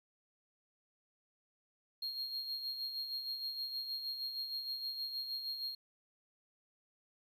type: tone with tremolo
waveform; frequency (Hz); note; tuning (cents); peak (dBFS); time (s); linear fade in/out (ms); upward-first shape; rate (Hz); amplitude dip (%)
triangle; 4246; C8; +25; -35; 2.02-5.75; 5; sine; 6.4; 50
effects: 12-bit